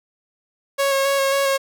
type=tone with vibrato; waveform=sawtooth; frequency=549 Hz; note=C#5; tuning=17 cents flat; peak=-13 dBFS; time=0.78-1.58 s; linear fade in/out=20 ms; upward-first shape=square; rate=3.7 Hz; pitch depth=15 cents each way; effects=none